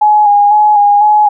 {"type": "tone with vibrato", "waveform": "sine", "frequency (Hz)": 831, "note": "G#5", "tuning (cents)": 1, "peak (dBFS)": -4, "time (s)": [0.01, 1.29], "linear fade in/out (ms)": 10, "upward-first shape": "square", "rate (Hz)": 2, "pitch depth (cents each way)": 26, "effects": []}